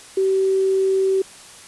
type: tone with quantisation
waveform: sine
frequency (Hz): 383.8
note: G4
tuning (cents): -37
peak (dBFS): -15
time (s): 0.17-1.22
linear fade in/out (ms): 5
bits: 7
effects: white hiss -42 dBFS RMS until 1.67 s + resampled to 24000 Hz